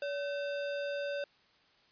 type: tone with sample-and-hold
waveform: sine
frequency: 570 Hz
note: C#5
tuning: 48 cents sharp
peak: -33 dBFS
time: 0.02-1.24 s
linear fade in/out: 2 ms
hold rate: 2100 Hz
effects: white hiss -66 dBFS RMS until 1.91 s + resampled to 11025 Hz